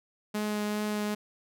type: tone with vibrato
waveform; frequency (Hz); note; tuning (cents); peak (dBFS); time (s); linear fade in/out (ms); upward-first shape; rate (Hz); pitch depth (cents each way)
sawtooth; 210; G#3; +19; -25; 0.34-1.15; 10; triangle; 2.5; 12
effects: none